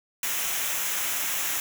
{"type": "noise with comb filter", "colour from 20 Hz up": "white", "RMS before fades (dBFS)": -28, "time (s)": [0.23, 1.6], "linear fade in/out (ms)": 2, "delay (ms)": 0.22, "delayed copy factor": -0.6, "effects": []}